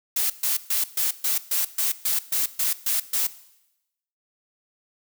blue noise bursts, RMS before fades -23 dBFS, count 12, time 0.16-3.27 s, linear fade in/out 5 ms, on 140 ms, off 130 ms, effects noise-tail reverb RT60 0.9 s tail -17 dB re dry

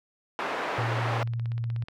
pink band-pass noise, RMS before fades -31 dBFS, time 0.39-1.23 s, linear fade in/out 0 ms, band 520 to 1800 Hz, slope 12 dB/octave
sine tone with vibrato, 116.54 Hz, A#2, in tune, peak -27 dBFS, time 0.78-1.84 s, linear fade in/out 5 ms, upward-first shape sine, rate 14 Hz, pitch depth 16 cents each way
click train, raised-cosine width 0.3 ms, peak -29 dBFS, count 16, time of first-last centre 0.97-1.885 s, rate 16.4 Hz
effects none

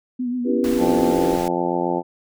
sine tone with vibrato, 246.9 Hz, B3, in tune, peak -21 dBFS, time 0.19-1.13 s, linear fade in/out 10 ms, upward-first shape triangle, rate 7.5 Hz, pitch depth 54 cents each way
sine chord, C# half-diminished seventh, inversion none, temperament equal with one note detuned, 277.2 / 329.6 / 392 / 486.5 Hz, C#4 / E4 / G4 / B4, 0 / 0 / 0 / -26 cents, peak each -24 dBFS, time 0.44-1.38 s, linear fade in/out 50 ms
pink noise, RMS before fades -33 dBFS, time 0.64-1.48 s, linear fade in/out 0 ms
harmonic tone, 87.31 Hz, F2, in tune, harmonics 2 / 3 / 4 / 5 / 6 / 7 / 8 / 9 / 10, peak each -29 / -28 / -24 / -31 / -28 / -30 / -32 / -28 / -27 dBFS, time 0.78-2.03 s, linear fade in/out 50 ms
effects none

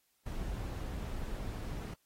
brown noise, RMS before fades -39 dBFS, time 0.26-1.94 s, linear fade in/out 5 ms, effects white hiss -75 dBFS RMS until 2.05 s + AAC 48 kbps

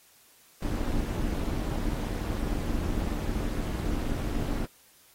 brown noise with amplitude modulation, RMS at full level -26 dBFS, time 0.62-4.66 s, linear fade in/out 5 ms, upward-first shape sine, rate 263 Hz, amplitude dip 80%, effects white hiss -59 dBFS RMS until 5.14 s + AAC 48 kbps

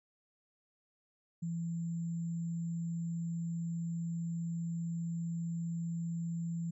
sine tone with sample-and-hold, 167.6 Hz, E3, 29 cents sharp, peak -34 dBFS, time 1.42-6.71 s, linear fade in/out 10 ms, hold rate 7350 Hz, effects resampled to 22050 Hz

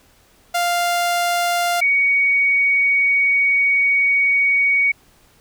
sawtooth / sine tone pair in turn, 698 / 2242 Hz, F5 / C#7, -1 / +19 cents, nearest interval octave + minor sixth, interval 2020 cents, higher second, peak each -13 dBFS, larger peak neither, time 0.54-1.81 / 1.81-4.92 s, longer second, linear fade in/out 10 ms, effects pink hiss -54 dBFS RMS until 5.4 s

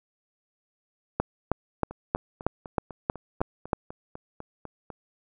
two click trains, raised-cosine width 1 ms, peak -9 / -24 dBFS, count 9 / 13, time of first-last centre 1.2-3.732 / 1.91-4.903 s, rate 3.16 / 4.01 Hz, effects none

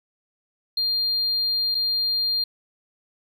triangle tone with dropouts, 4200 Hz, C8, 6 cents sharp, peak -18 dBFS, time 0.77-2.44 s, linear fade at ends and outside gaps 5 ms, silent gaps 1.746-1.75 s, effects tanh soft clip ceiling -17 dBFS

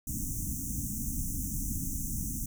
pink band-stop noise, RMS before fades -34 dBFS, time 0.07-2.46 s, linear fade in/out 5 ms, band 300 to 5900 Hz, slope 96 dB/octave, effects none

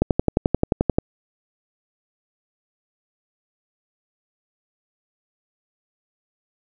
click train, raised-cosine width 2 ms, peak -3 dBFS, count 12, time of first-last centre 0.02-0.985 s, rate 11.4 Hz, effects none

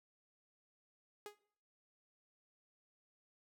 sawtooth tone with exponential decay, 415.3 Hz, G#4, in tune, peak -39 dBFS, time 1.26-1.39 s, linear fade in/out 1 ms, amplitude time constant 27 ms, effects noise-tail reverb RT60 0.6 s tail -20 dB re dry

